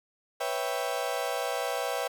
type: chord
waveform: 35% pulse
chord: C# half-diminished seventh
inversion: third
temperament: equal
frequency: 493.9 / 554.4 / 659.3 / 784 Hz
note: B4 / C#5 / E5 / G5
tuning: 0 / 0 / 0 / 0 cents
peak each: -33 dBFS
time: 0.4-2.08 s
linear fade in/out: 10 ms
effects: none